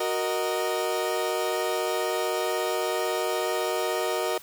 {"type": "chord", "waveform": "30% pulse", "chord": "D# minor", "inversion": "first", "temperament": "equal", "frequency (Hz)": [370, 466.2, 622.3], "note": ["F#4", "A#4", "D#5"], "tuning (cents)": [0, 0, 0], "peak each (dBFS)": -27, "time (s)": [0, 4.38], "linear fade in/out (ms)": 5, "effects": ["white hiss -48 dBFS RMS until 4.42 s"]}